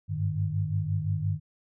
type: tone cluster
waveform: sine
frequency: 97 / 102.8 / 152.5 Hz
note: G2 / G#2 / D#3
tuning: -18 / -17 / -34 cents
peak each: -30 dBFS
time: 0.08-1.4 s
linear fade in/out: 50 ms
effects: none